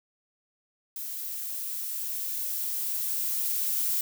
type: noise with level ramp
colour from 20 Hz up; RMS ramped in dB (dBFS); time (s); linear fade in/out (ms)
violet; -36 to -27; 0.96-4.01; 2
effects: none